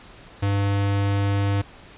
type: tone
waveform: square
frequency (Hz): 100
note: G2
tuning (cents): +35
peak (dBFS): -20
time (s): 0.42-1.62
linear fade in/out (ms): 10
effects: pink hiss -46 dBFS RMS until 1.97 s + resampled to 8000 Hz